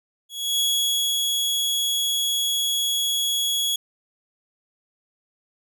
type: tone with ADSR envelope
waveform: sawtooth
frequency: 3346 Hz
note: G#7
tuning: 12 cents sharp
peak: -16 dBFS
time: 0.29-3.76 s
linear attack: 300 ms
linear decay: 570 ms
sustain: -2 dB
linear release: 4 ms
effects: none